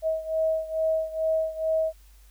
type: beating tone pair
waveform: sine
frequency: 638 / 640.3 Hz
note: D#5 / D#5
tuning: +43 / +49 cents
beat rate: 2.3 Hz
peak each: -25 / -28 dBFS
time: 0.02-1.93 s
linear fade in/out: 50 ms
effects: added 50 Hz sine -50 dBFS peak until 2.3 s + white hiss -61 dBFS RMS until 2.3 s